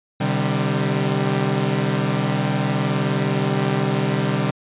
sawtooth chord, C suspended second, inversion none, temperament equal with one note detuned, 130.81 / 150.35 / 196 Hz, C3 / D3 / G3, 0 / +41 / 0 cents, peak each -19 dBFS, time 0.2-4.51 s, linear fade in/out 10 ms, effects resampled to 8000 Hz

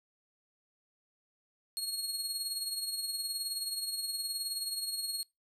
25% pulse tone with tremolo, 4300 Hz, C8, 47 cents sharp, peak -27 dBFS, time 1.77-5.23 s, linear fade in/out 0 ms, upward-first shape triangle, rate 19 Hz, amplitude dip 60%, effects noise-tail reverb RT60 0.2 s tail -22 dB re dry

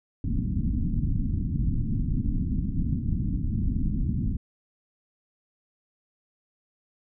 pink low-pass noise, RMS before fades -26 dBFS, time 0.24-4.37 s, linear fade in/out 2 ms, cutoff 270 Hz, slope 48 dB/octave, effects none

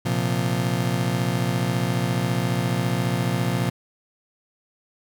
35% pulse chord, Bb suspended second, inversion none, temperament just, 116.54 / 131.11 / 174.81 Hz, Bb2 / C3 / F3, 0 / +4 / +2 cents, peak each -24 dBFS, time 0.05-3.7 s, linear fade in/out 10 ms, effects none

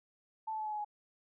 sine tone with pitch steps, 880 / 870.9 / 861.9 / 853 / 844.2 / 835.4 Hz, A5 / A5 / A5 / G#5 / G#5 / G#5, 0 / -18 / -36 / +46 / +28 / +10 cents, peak -35 dBFS, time 0.47-0.848 s, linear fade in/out 10 ms, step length 63 ms, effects none

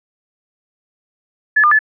sine tone with pitch steps, 1719 / 1204 / 1729 Hz, A6 / D6 / A6, -41 / +43 / -31 cents, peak -8 dBFS, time 1.56-1.791 s, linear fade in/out 10 ms, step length 77 ms, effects none

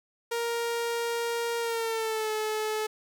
sawtooth tone with pitch glide, 467.8 to 431.5 Hz, A#4 to A4, +6 to -34 cents, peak -24 dBFS, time 0.31-2.87 s, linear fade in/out 10 ms, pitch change -140 cents, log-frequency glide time 1.59-2.31 s, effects none

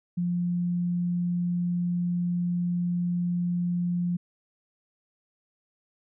sine tone, 175.5 Hz, F3, 9 cents sharp, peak -24 dBFS, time 0.17-4.17 s, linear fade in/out 10 ms, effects none

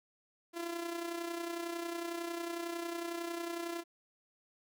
sawtooth tone with amplitude modulation, 340.2 Hz, F4, 45 cents flat, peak -31 dBFS, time 0.53-3.84 s, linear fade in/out 50 ms, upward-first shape sine, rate 31 Hz, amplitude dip 55%, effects none

